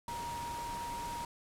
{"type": "tone in noise", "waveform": "sine", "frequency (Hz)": 944, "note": "A#5", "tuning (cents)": 22, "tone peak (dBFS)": -38, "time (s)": [0.08, 1.25], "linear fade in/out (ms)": 2, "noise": "pink", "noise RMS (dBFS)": -45, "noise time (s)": [0.08, 1.25], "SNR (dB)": 4, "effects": ["low-pass 12000 Hz 12 dB/octave"]}